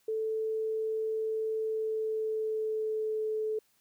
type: tone with pitch glide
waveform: sine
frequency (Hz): 439.6 to 433.8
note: A4 to A4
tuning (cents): -2 to -25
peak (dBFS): -29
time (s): 0.08-3.59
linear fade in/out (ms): 5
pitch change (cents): -23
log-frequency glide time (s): 1.56-3.27
effects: white hiss -70 dBFS RMS until 3.8 s